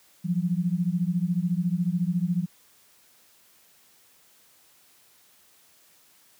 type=beating tone pair; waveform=sine; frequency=170 / 184 Hz; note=F3 / F#3; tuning=-46 / -9 cents; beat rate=14 Hz; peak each=-25 / -26 dBFS; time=0.24-2.46 s; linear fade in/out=20 ms; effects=white hiss -59 dBFS RMS until 6.39 s + high-pass 80 Hz 12 dB/octave